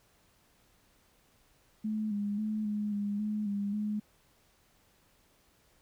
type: tone with pitch steps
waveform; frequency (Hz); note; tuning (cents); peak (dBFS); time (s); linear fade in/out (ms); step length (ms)
sine; 215.4 / 204.4 / 214.8 / 209 / 204 / 211.7 / 201.8 / 210.4; A3 / G#3 / A3 / G#3 / G#3 / G#3 / G#3 / G#3; -37 / -27 / -41 / +11 / -31 / +33 / -49 / +23; -30; 1.84-4; 10; 270
effects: pink hiss -67 dBFS RMS until 5.81 s